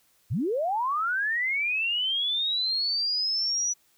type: linear sweep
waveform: sine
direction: up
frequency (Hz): 79.3 to 5920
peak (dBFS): -24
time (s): 0.3-3.74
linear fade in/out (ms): 20
effects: white hiss -65 dBFS RMS until 3.97 s